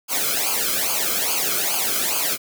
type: noise with flanger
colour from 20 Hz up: white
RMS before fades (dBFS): -22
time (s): 0.08-2.38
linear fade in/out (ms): 50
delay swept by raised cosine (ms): 0.53 to 1.11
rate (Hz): 2.4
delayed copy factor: -0.9
effects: none